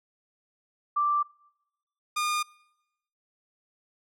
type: tone pair in turn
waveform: sine / sawtooth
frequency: 1174.7 / 1215.4 Hz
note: D6 / D#6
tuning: 0 / -41 cents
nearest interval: minor second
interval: 59 cents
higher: second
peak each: -22 dBFS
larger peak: neither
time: 0.96-1.23 / 2.16-2.43 s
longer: neither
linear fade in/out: 10 ms
effects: noise-tail reverb RT60 0.9 s tail -25 dB re dry + low-pass 12000 Hz 12 dB/octave